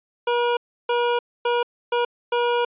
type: tone bursts at uneven times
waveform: 25% pulse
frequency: 479.7 Hz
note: A#4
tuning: 50 cents sharp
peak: -15 dBFS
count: 5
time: 0.27-0.57 / 0.89-1.19 / 1.45-1.63 / 1.92-2.05 / 2.32-2.65 s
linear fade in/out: 5 ms
effects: resampled to 8000 Hz